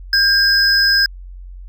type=tone pair together; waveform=triangle; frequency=1600 / 5080 Hz; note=G6 / D#8; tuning=+35 / +35 cents; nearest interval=octave + minor sixth; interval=2000 cents; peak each=-12 dBFS; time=0.13-1.06 s; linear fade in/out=2 ms; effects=added 45 Hz sine -31 dBFS peak until 1.68 s